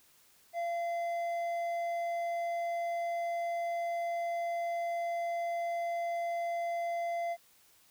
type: tone with hard clipping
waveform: triangle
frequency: 685 Hz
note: F5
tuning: 34 cents flat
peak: -33 dBFS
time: 0.53-7.37 s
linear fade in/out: 50 ms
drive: 9 dB
effects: white hiss -64 dBFS RMS until 7.9 s